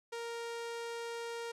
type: tone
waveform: sawtooth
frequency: 466.2 Hz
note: A#4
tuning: in tune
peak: -35 dBFS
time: 0.12-1.52 s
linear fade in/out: 10 ms
effects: low-pass 9000 Hz 12 dB/octave